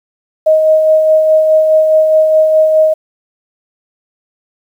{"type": "tone with tremolo", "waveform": "sine", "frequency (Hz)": 627, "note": "D#5", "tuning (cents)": 13, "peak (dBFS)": -4, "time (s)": [0.46, 2.94], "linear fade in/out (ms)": 10, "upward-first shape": "sine", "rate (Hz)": 4.8, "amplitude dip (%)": 35, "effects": ["7-bit"]}